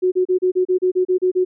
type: tone bursts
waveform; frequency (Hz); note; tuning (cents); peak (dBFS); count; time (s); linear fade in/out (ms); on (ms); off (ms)
sine; 367.4; F#4; -12; -13; 11; 0.02-1.45; 20; 100; 33
effects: none